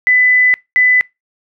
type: tone pair in turn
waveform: sine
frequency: 2000 / 2000 Hz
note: B6 / B6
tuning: +21 / +21 cents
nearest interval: unison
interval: 0 cents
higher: neither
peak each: -7 dBFS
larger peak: neither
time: 0.07-0.54 / 0.76-1.01 s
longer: first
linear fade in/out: 0 ms
effects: noise-tail reverb RT60 0.2 s tail -24 dB re dry